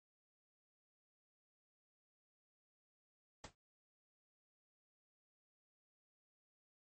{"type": "noise with exponential decay", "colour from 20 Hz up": "pink", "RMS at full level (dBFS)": -45, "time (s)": [3.44, 3.55], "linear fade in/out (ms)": 2, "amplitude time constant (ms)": 22, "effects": ["low-pass 12000 Hz 12 dB/octave", "MP3 32 kbps"]}